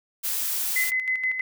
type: noise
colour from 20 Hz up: blue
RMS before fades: -27 dBFS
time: 0.23-0.91 s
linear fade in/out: 20 ms
type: tone with tremolo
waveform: sine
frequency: 2034 Hz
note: C7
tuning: 50 cents flat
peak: -21 dBFS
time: 0.76-1.41 s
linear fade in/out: 2 ms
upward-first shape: square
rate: 6.3 Hz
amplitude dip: 55%
effects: none